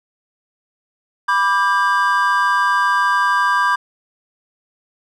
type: chord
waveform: triangle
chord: G major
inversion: first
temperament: equal with one note detuned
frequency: 987.8 / 1174.7 / 1600 Hz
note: B5 / D6 / G6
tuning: 0 / 0 / +35 cents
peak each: -16 dBFS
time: 1.28-3.76 s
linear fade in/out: 10 ms
effects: none